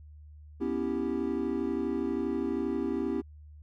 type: chord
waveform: triangle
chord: C# half-diminished seventh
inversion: third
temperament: equal with one note detuned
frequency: 246.9 / 279.3 / 329.6 / 392 Hz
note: B3 / C#4 / E4 / G4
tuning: 0 / +13 / 0 / 0 cents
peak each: -32 dBFS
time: 0.6-3.22 s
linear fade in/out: 20 ms
effects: added 75 Hz sine -47 dBFS peak until 3.62 s